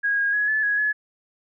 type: tone with pitch steps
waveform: sine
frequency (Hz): 1644 / 1633 / 1678 / 1732 / 1666 / 1703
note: G#6 / G#6 / G#6 / A6 / G#6 / G#6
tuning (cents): -18 / -30 / +17 / -28 / +5 / +43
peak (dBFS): -19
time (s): 0.03-0.93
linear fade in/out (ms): 20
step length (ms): 150
effects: none